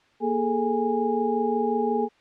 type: tone cluster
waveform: sine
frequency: 235.3 / 413.3 / 438.9 / 823 Hz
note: A#3 / G#4 / A4 / G#5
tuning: +16 / -8 / -4 / -16 cents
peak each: -27 dBFS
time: 0.2-2.09 s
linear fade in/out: 50 ms
effects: white hiss -60 dBFS RMS until 2.2 s + low-pass 3000 Hz 12 dB/octave